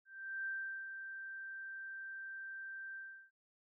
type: tone with ADSR envelope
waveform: sine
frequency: 1568 Hz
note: G6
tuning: in tune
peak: -37 dBFS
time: 0.05-3.31 s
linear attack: 410 ms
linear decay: 400 ms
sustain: -7 dB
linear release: 350 ms
effects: none